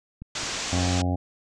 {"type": "clicks", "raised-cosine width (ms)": 5, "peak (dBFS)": [-25, -28], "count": 2, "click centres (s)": [0.22, 0.435]}
{"type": "low-pass noise", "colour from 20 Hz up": "white", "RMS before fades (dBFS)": -31, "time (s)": [0.35, 1.02], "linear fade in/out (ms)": 5, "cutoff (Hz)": 7400, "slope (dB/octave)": 48}
{"type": "harmonic tone", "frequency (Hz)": 89.8, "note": "F2", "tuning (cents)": 49, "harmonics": [1, 2, 3, 4, 5, 6, 7, 8, 9], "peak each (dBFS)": [-24, -31, -28, -40, -44, -39, -37, -36, -37], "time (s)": [0.72, 1.16], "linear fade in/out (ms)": 10}
{"effects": []}